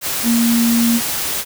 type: tone in noise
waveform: sine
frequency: 233.2 Hz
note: A#3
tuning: 1 cent sharp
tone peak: -12 dBFS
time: 0.23-1.01 s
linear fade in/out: 50 ms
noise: white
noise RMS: -21 dBFS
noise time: 0.01-1.45 s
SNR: +6 dB
effects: none